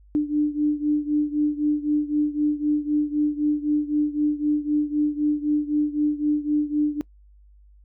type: beating tone pair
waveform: sine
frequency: 296.5 / 300.4 Hz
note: D4 / D4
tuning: +17 / +39 cents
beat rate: 3.9 Hz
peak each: -21 / -24 dBFS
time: 0.15-7.01 s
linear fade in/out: 0 ms
effects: noise-tail reverb RT60 0.1 s tail -23 dB re dry + added 50 Hz sine -49 dBFS peak until 7.84 s